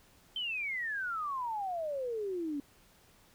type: exponential sweep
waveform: sine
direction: down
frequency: 3136 to 277.2 Hz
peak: -33 dBFS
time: 0.36-2.6 s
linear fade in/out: 2 ms
effects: pink hiss -63 dBFS RMS until 3.34 s